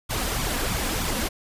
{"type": "noise with flanger", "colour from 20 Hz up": "pink", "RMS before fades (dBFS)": -26, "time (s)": [0.09, 1.29], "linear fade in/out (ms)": 20, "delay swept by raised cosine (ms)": [0.84, 4.14], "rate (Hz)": 3.2, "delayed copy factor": 0.6, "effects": ["resampled to 32000 Hz"]}